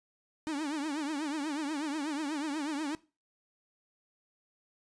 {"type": "tone with vibrato", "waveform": "45% pulse", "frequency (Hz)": 297.7, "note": "D4", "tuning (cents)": 24, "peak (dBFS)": -32, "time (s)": [0.47, 2.95], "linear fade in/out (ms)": 0, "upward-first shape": "triangle", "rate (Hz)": 8.2, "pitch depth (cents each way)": 160, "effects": ["noise-tail reverb RT60 0.3 s tail -19 dB re dry", "resampled to 22050 Hz"]}